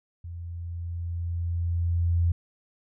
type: tone with level ramp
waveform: sine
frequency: 85.5 Hz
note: F2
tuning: 36 cents flat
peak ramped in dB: -35 to -19 dBFS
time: 0.24-2.32 s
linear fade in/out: 5 ms
effects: none